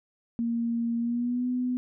sine tone with pitch glide, 233.1 to 249.8 Hz, A#3 to B3, 0 to +20 cents, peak -25 dBFS, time 0.39-1.77 s, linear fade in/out 0 ms, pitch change +120 cents, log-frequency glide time 0.98-1.48 s, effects none

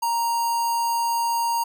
square tone with notch filter, 932.3 Hz, A#5, in tune, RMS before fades -23 dBFS, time 0.02-1.64 s, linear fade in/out 10 ms, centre 2500 Hz, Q 1.5, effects none

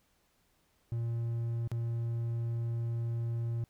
triangle tone with dropouts, 116.54 Hz, A#2, in tune, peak -29 dBFS, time 0.92-3.64 s, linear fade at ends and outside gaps 0 ms, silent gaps 1.675-1.716 s, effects pink hiss -72 dBFS RMS until 3.69 s

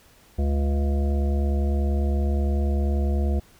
harmonic tone with a mistuned harmonic, 70.3 Hz, C#2, 25 cents sharp, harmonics 1 / 3 / 5 / 7 / 9 / 10, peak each -20 / -30 / -34 / -37 / -39 / -40 dBFS, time 0.38-3.4 s, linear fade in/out 10 ms, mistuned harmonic 1, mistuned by +27 cents, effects pink hiss -55 dBFS RMS until 3.59 s

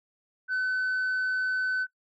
sine tone, 1513 Hz, F#6, 38 cents sharp, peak -23 dBFS, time 0.48-1.87 s, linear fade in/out 50 ms, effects noise-tail reverb RT60 0.1 s tail -19 dB re dry + tanh soft clip ceiling -24 dBFS

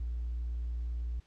sine tone with hard clipping, 59 Hz, A#1, 22 cents sharp, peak -33 dBFS, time 0-1.2 s, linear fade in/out 5 ms, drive 1 dB, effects pink hiss -68 dBFS RMS until 1.26 s + low-pass 6000 Hz 12 dB/octave

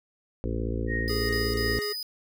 harmonic tone, 56.4 Hz, A1, 44 cents sharp, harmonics 1 / 2 / 4 / 5 / 6 / 7 / 8 / 9, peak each -30 / -33 / -36 / -37 / -38 / -38 / -39 / -40 dBFS, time 0.44-1.79 s, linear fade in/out 0 ms
sine tone with tremolo, 1864.7 Hz, A#6, in tune, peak -28 dBFS, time 0.87-1.96 s, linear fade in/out 50 ms, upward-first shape triangle, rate 2.7 Hz, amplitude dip 80%
45% pulse tone bursts, 4978 Hz, D#8, in tune, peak -31 dBFS, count 4, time 1.08-2.028 s, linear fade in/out 0 ms, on 210 ms, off 36 ms
square tone, 415.3 Hz, G#4, in tune, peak -31 dBFS, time 1.09-1.93 s, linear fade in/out 10 ms
effects none

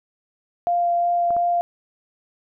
sine tone with vibrato, 695 Hz, F5, 9 cents flat, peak -17 dBFS, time 0.67-1.61 s, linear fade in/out 0 ms, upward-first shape sine, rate 2.8 Hz, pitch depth 8 cents each way
clicks, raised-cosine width 1 ms, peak -21 dBFS, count 2, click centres 1.306 / 1.366 s
effects none

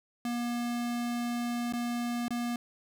square tone with dropouts, 239.2 Hz, A#3, 45 cents sharp, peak -31 dBFS, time 0.25-2.56 s, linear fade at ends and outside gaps 2 ms, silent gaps 1.725-1.735 / 2.282-2.306 s, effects none

